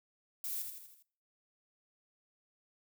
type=noise with echo; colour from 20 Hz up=violet; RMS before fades=-39 dBFS; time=0.44-0.62 s; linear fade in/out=2 ms; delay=81 ms; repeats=5; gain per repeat=-5 dB; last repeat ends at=1.025 s; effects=noise-tail reverb RT60 0.5 s tail -21 dB re dry